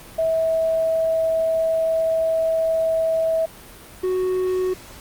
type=tone pair in turn; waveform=sine / triangle; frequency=649 / 369.9 Hz; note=E5 / F#4; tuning=-27 / 0 cents; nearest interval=minor seventh; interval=973 cents; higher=first; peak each=-17 dBFS; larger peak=neither; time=0.18-3.46 / 4.03-4.74 s; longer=first; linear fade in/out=10 ms; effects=pink hiss -42 dBFS RMS until 5 s + Opus 48 kbps